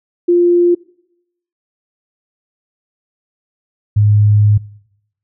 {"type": "tone pair in turn", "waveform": "sine", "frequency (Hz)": [349.2, 104.51], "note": ["F4", "G#2"], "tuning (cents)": [0, 11], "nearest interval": "octave + major sixth", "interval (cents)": 2089, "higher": "first", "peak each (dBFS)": -7, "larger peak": "neither", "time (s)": [[0.28, 0.75], [3.96, 4.58]], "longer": "second", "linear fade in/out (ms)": 10, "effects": ["noise-tail reverb RT60 0.8 s tail -23 dB re dry"]}